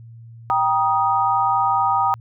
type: chord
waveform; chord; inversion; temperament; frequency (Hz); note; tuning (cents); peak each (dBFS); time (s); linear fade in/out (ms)
sine; Eb major; first; equal with one note detuned; 784 / 948.6 / 1244.5; G5 / Bb5 / Eb6; 0 / +30 / 0; -20; 0.5-2.14; 0
effects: added 115 Hz sine -38 dBFS peak until 2.2 s